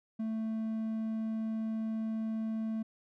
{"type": "tone", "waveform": "triangle", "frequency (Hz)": 221.3, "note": "A3", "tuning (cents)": 10, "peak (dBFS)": -30, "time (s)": [0.19, 2.83], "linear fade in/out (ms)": 10, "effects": []}